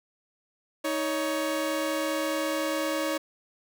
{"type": "tone pair together", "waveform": "sawtooth", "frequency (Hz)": [314.5, 559.1], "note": ["D#4", "C#5"], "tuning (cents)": [19, 15], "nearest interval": "minor seventh", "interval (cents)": 996, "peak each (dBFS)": [-26, -25], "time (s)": [0.84, 3.18], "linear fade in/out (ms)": 10, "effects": []}